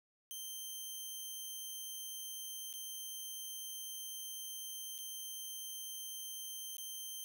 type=tone with dropouts; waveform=10% pulse; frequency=3132 Hz; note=G7; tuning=2 cents flat; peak=-35 dBFS; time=0.31-7.24 s; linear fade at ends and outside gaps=0 ms; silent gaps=2.728-2.738 / 4.98-4.987 / 6.768-6.782 s; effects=none